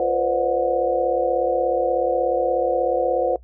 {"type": "tone cluster", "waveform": "sine", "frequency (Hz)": [348.4, 483.4, 520, 592, 730], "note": ["F4", "B4", "C5", "D5", "F#5"], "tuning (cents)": [-4, -37, -11, 14, -24], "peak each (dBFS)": [-27, -25, -21, -27, -24], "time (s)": [0, 3.36], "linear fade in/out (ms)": 2, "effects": ["noise-tail reverb RT60 0.1 s tail -20 dB re dry", "added 60 Hz sine -43 dBFS peak until 3.43 s"]}